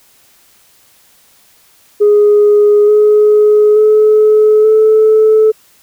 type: tone with pitch steps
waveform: sine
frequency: 415.3 / 421.8 / 428.5 / 435.2 Hz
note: G#4 / G#4 / A4 / A4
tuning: 0 / +27 / -46 / -19 cents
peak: -3 dBFS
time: 2-5.52 s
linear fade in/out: 20 ms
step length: 880 ms
effects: tanh soft clip ceiling -1 dBFS + white hiss -48 dBFS RMS until 5.82 s